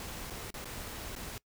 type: noise with dropouts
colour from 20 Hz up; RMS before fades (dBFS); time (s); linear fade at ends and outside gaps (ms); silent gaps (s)
pink; -42; 0-1.38; 1; 0.3-0.305 / 0.505-0.541 / 0.645-0.655 / 1.152-1.162
effects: noise-tail reverb RT60 0.1 s tail -22 dB re dry